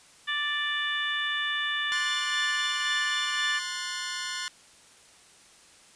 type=harmonic tone; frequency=587.3 Hz; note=D5; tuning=in tune; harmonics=2 / 3 / 4 / 5 / 6; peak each=-36 / -29 / -40 / -35 / -33 dBFS; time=0.27-3.6 s; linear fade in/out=20 ms
type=chord; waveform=15% pulse; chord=F# diminished; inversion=second; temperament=equal with one note detuned; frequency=1046.5 / 1458.8 / 1760 Hz; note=C6 / F#6 / A6; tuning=0 / -25 / 0 cents; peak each=-31 / -29 / -29 dBFS; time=1.92-4.48 s; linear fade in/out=0 ms
effects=white hiss -55 dBFS RMS until 5.95 s + resampled to 22050 Hz